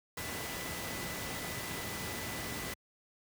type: tone in noise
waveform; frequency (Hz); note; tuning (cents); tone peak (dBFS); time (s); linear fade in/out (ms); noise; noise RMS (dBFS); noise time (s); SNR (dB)
sine; 1991; B6; +14; -46; 0.17-2.74; 5; pink; -39; 0.17-2.74; -10
effects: high-pass 80 Hz 12 dB/octave